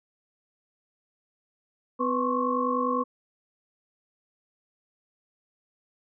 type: tone cluster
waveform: sine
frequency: 253.4 / 494.6 / 1064 / 1114 Hz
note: B3 / B4 / C6 / C#6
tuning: +45 / +3 / +29 / +8 cents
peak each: -29 dBFS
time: 1.99-3.04 s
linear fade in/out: 20 ms
effects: none